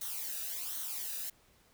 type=noise with flanger; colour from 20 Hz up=blue; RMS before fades=-39 dBFS; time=0.01-1.3 s; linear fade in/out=5 ms; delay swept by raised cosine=0.4 to 0.94 ms; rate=1.3 Hz; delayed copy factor=-0.65; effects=pink hiss -66 dBFS RMS until 1.73 s